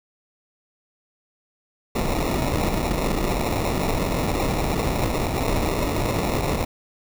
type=noise with sample-and-hold; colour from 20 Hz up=pink; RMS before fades=-23 dBFS; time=1.95-6.65 s; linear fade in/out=10 ms; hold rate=1575 Hz; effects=none